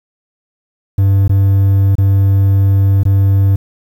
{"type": "tone with dropouts", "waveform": "triangle", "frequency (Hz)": 98, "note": "G2", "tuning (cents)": 0, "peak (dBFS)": -5, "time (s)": [0.98, 3.56], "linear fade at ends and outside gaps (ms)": 5, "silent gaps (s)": [[1.279, 1.294], [1.954, 1.982], [3.034, 3.052]], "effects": ["7-bit"]}